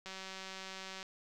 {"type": "click train", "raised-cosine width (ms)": 0.2, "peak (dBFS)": -28, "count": 185, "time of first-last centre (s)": [0.06, 1.028], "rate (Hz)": 190, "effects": []}